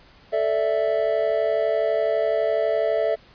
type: chord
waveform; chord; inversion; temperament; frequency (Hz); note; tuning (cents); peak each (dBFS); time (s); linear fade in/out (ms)
triangle; A suspended fourth; none; equal; 440 / 587.3 / 659.3; A4 / D5 / E5; 0 / 0 / 0; -23 / -23 / -20; 0.32-3.16; 20
effects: pink hiss -52 dBFS RMS until 3.34 s + resampled to 11025 Hz